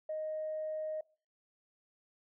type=tone; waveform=sine; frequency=622.3 Hz; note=D#5; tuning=in tune; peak=-34 dBFS; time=0.09-1.01 s; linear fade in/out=5 ms; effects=noise-tail reverb RT60 0.4 s tail -24 dB re dry + tanh soft clip ceiling -30 dBFS